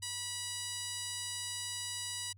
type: tone with band-pass filter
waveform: 15% pulse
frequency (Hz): 973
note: B5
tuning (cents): -26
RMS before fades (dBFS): -40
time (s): 0.02-2.33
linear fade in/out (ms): 10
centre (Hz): 6900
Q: 3.3
effects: added 97 Hz sine -55 dBFS peak until 2.37 s